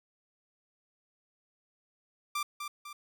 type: tone with echo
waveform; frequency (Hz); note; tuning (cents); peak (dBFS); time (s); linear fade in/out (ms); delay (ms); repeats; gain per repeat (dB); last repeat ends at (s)
sawtooth; 1181; D6; +9; -27; 2.35-2.43; 5; 250; 2; -6; 2.93
effects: none